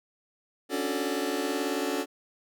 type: chord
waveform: sawtooth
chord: D major seventh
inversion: third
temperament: just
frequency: 275.3 / 293.7 / 367.1 / 440.5 Hz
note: C#4 / D4 / F#4 / A4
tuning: -12 / 0 / -14 / +2 cents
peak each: -29 dBFS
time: 0.69-2.06 s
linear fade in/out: 50 ms
effects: none